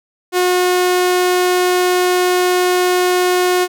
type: tone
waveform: sawtooth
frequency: 361.7 Hz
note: F#4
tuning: 39 cents flat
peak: -8 dBFS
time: 0.32-3.68 s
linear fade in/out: 50 ms
effects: none